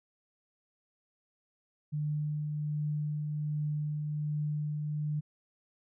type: tone with tremolo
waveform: sine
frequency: 149.9 Hz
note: D3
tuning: 36 cents sharp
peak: -29 dBFS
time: 1.92-5.21 s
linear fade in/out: 20 ms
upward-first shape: triangle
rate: 1.3 Hz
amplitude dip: 30%
effects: none